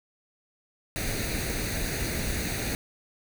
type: noise with comb filter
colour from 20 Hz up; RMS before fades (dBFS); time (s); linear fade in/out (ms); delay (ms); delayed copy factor
pink; -30; 0.96-2.75; 0; 0.47; +0.65
effects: none